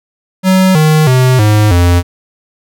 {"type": "tone with pitch steps", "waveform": "square", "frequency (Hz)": [187.7, 155.12, 128.2, 105.95, 87.57], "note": ["F#3", "D#3", "C3", "G#2", "F2"], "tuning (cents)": [25, -5, -35, 35, 5], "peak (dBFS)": -6, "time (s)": [0.43, 2.03], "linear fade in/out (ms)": 50, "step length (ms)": 320, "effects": []}